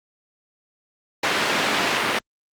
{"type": "band-pass noise", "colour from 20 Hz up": "white", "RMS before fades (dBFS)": -22, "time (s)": [1.23, 2.19], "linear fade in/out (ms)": 5, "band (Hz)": [200, 2600], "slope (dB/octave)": 12, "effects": ["Opus 48 kbps"]}